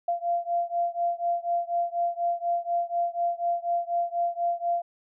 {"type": "beating tone pair", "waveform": "sine", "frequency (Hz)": [689, 693.1], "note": ["F5", "F5"], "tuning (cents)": [-24, -13], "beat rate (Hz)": 4.1, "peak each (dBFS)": [-27, -28], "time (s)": [0.08, 4.82], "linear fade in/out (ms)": 5, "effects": []}